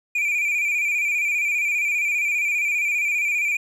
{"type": "tone with vibrato", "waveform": "triangle", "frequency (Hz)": 2383, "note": "D7", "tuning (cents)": 25, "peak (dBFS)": -18, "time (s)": [0.15, 3.57], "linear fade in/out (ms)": 5, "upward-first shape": "square", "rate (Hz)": 15, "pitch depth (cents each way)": 45, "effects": []}